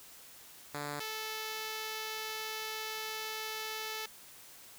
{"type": "tone pair in turn", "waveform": "5% pulse", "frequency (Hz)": [145.8, 436.9], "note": ["D3", "A4"], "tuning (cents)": [-12, -12], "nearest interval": "octave + perfect fifth", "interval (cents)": 1900, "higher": "second", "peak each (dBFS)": -26, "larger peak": "neither", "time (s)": [[0.74, 1], [1, 4.06]], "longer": "second", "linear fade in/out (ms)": 5, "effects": ["white hiss -54 dBFS RMS until 4.78 s"]}